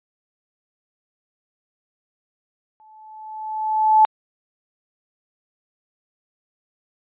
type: tone with exponential growth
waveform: sine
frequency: 867 Hz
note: A5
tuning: 26 cents flat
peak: -8 dBFS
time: 2.8-4.05 s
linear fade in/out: 0 ms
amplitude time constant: 270 ms
effects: resampled to 8000 Hz